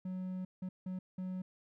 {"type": "tone bursts at uneven times", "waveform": "triangle", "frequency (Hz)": 185, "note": "F#3", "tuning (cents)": 0, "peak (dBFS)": -35, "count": 4, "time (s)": [[0.05, 0.45], [0.62, 0.69], [0.86, 0.99], [1.18, 1.42]], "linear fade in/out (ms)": 5, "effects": []}